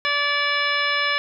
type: harmonic tone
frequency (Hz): 578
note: D5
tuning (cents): -28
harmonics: 1 / 2 / 3 / 4 / 5 / 6 / 7 / 9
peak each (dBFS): -31 / -26 / -24 / -25 / -29 / -30 / -32 / -32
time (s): 0.05-1.18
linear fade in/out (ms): 0
effects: none